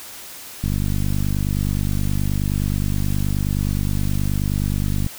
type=click train; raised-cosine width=5 ms; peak=-10 dBFS; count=220; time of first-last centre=0.64-5.064 s; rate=49.5 Hz; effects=white hiss -37 dBFS RMS until 5.18 s